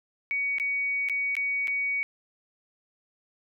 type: tone with dropouts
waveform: sine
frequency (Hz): 2250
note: C#7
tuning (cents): +25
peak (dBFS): -25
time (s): 0.31-2.03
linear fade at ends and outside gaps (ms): 0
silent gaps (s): 0.584-0.599 / 1.087-1.097 / 1.353-1.367 / 1.673-1.68
effects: none